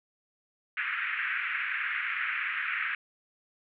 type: band-pass noise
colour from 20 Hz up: pink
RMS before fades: -32 dBFS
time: 0.77-2.95 s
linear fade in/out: 2 ms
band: 1400 to 2500 Hz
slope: 48 dB/octave
effects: none